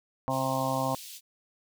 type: harmonic tone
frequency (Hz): 132.4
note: C3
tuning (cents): +21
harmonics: 1 / 2 / 4 / 5 / 6 / 7 / 8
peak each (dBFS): -34 / -34 / -34 / -34 / -34 / -34 / -34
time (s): 0.28-0.95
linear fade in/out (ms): 0
type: high-pass noise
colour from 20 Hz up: pink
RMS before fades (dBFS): -44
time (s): 0.29-1.21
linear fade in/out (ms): 50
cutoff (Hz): 3200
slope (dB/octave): 24
effects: none

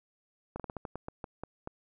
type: slowing click train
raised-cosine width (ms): 1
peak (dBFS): -24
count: 11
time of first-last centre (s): 0.56-1.674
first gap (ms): 37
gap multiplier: 1.23
effects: none

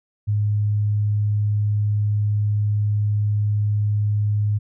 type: tone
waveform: sine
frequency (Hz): 104.4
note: G#2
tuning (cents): +10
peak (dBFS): -17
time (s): 0.27-4.59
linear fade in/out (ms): 20
effects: none

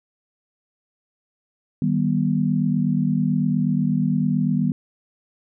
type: chord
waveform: sine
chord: Eb augmented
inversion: none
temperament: just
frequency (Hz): 155.56 / 194.45 / 243.1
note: Eb3 / G3 / B3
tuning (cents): 0 / -14 / -27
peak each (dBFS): -22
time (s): 1.82-4.72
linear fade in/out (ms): 2
effects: none

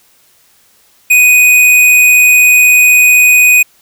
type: tone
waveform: square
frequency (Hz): 2489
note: D#7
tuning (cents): 0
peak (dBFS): -4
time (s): 1.1-3.63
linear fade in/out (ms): 10
effects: white hiss -49 dBFS RMS until 3.81 s

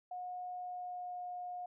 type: tone with pitch glide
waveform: sine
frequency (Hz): 724 to 717.8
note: F#5 to F5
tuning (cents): -38 to +47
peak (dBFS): -40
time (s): 0.11-1.66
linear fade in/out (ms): 5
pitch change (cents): -15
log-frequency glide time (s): 0.49-1.25
effects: none

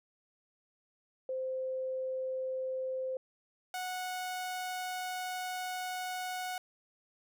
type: tone pair in turn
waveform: sine / sawtooth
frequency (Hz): 520 / 735.4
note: C5 / F#5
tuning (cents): -11 / -11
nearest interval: tritone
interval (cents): 600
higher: second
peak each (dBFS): -33 / -32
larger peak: second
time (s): 1.29-3.17 / 3.74-6.58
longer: second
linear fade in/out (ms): 2
effects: none

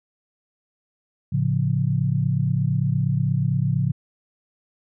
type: chord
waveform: sine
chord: A augmented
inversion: none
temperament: equal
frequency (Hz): 110 / 138.59 / 174.61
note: A2 / C#3 / E#3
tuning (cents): 0 / 0 / 0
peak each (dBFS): -24 / -21 / -25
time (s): 1.32-3.92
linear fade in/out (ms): 10
effects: none

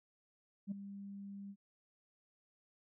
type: tone with ADSR envelope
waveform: sine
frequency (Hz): 199.1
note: G3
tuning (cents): +27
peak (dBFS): -33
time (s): 0.67-1.56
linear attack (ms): 45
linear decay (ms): 9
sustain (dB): -12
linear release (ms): 59
effects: tanh soft clip ceiling -33 dBFS

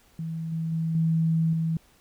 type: tone with level steps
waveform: sine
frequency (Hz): 162.5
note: E3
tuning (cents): -24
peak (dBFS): -29 / -26 / -24 / -20 / -23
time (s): 0.19-1.77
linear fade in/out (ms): 2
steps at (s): 0.52 / 0.72 / 0.95 / 1.53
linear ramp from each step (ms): 2
effects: pink hiss -60 dBFS RMS until 2 s

